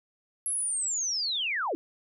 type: linear sweep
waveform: sine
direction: down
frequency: 11175 to 272.8 Hz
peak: -27 dBFS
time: 0.46-1.75 s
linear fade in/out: 0 ms
effects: none